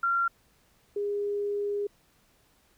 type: tone pair in turn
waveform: sine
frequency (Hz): 1377 / 408.4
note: F6 / G#4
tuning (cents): -25 / -29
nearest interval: octave + major sixth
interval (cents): 2104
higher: first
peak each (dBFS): -23 / -27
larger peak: first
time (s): 0.03-0.28 / 0.96-1.87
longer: second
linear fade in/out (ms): 5
effects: pink hiss -65 dBFS RMS until 2.77 s